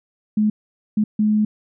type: tone bursts at uneven times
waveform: sine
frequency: 212.7 Hz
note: G#3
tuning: 42 cents sharp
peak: -14 dBFS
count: 3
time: 0.37-0.5 / 0.97-1.04 / 1.19-1.45 s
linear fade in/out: 5 ms
effects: none